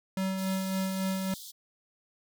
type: tone with tremolo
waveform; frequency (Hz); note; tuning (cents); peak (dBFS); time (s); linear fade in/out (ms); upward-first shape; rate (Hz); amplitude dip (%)
square; 190.3; F#3; +49; -28; 0.17-1.34; 2; sine; 3.6; 35
type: high-pass noise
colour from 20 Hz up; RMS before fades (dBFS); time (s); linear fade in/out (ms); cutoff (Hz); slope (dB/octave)
pink; -45; 0.37-1.52; 20; 3300; 96
effects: none